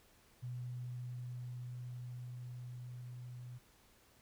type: tone with level ramp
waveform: sine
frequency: 123.47 Hz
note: B2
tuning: in tune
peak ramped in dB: -40 to -46 dBFS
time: 0.42-3.59 s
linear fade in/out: 20 ms
effects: pink hiss -67 dBFS RMS until 4.21 s